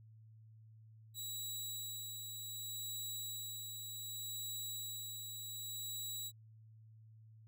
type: tone with tremolo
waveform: 15% pulse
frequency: 3895 Hz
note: B7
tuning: 25 cents flat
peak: -34 dBFS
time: 1.14-6.32 s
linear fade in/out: 50 ms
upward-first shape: sine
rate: 0.66 Hz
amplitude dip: 35%
effects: added 110 Hz sine -57 dBFS peak until 7.47 s